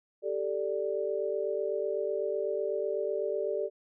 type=chord; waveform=sine; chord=G suspended second; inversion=none; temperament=equal; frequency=392 / 440 / 587.3 Hz; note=G4 / A4 / D5; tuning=0 / 0 / 0 cents; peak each=-33 dBFS; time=0.22-3.7 s; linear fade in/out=50 ms; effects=none